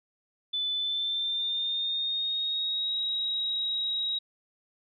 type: tone with pitch glide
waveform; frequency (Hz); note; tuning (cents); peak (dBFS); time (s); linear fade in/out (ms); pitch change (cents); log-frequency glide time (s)
sine; 3500 to 3817; A7 to A#7; -10 to +40; -27; 0.53-4.19; 10; +150; 0.73-2.96
effects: none